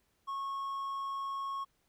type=tone; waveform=triangle; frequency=1096 Hz; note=C#6; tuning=20 cents flat; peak=-33 dBFS; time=0.27-1.65 s; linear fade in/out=20 ms; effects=pink hiss -75 dBFS RMS until 1.88 s